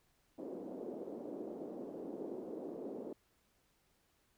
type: band-pass noise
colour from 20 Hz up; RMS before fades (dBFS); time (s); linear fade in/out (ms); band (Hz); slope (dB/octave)
white; -45; 0.38-3.13; 5; 240 to 480; 24
effects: pink hiss -75 dBFS RMS until 4.37 s